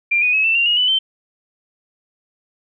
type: tone with pitch steps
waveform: sine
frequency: 2383 / 2474 / 2569 / 2667 / 2769 / 2875 / 2985 / 3099 Hz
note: D7 / D#7 / E7 / E7 / F7 / F7 / F#7 / G7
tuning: +25 / -10 / -45 / +20 / -15 / +50 / +15 / -21 cents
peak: -13 dBFS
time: 0.11-0.99 s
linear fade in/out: 10 ms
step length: 110 ms
effects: none